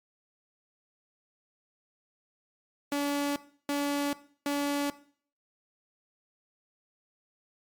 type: tone bursts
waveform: sawtooth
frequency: 286.1 Hz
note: D4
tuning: 45 cents flat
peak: -23 dBFS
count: 3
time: 2.92-4.9 s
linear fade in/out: 2 ms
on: 440 ms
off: 330 ms
effects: noise-tail reverb RT60 0.5 s tail -17 dB re dry + MP3 96 kbps